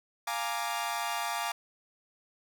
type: chord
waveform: sawtooth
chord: Bb dominant seventh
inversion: second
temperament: equal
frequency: 698.5 / 830.6 / 932.3 / 1174.7 Hz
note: F5 / Ab5 / Bb5 / D6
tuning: 0 / 0 / 0 / 0 cents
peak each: -33 dBFS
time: 0.27-1.52 s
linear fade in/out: 5 ms
effects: none